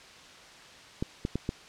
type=clicks; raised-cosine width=3 ms; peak=-16 dBFS; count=4; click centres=1.025 / 1.251 / 1.356 / 1.491 s; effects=white hiss -50 dBFS RMS until 1.68 s + low-pass 5000 Hz 12 dB/octave